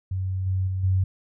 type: tone with level steps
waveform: sine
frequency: 94 Hz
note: F#2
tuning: 28 cents sharp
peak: -24 / -21 / -24 / -18 dBFS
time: 0.11-1.04 s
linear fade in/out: 5 ms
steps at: 0.46 / 0.67 / 0.83 s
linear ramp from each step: 10 ms
effects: none